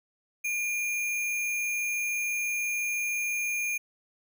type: tone with sample-and-hold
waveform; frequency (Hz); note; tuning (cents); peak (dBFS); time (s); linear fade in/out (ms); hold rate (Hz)
sine; 2407; D7; +42; -27; 0.44-3.78; 10; 8820
effects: none